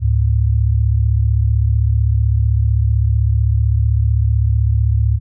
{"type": "tone pair together", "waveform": "sine", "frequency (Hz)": [71.7, 107.43], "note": ["D2", "A2"], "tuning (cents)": [-41, -41], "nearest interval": "perfect fifth", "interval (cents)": 700, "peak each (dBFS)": -14, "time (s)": [0, 5.2], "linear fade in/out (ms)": 50, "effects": []}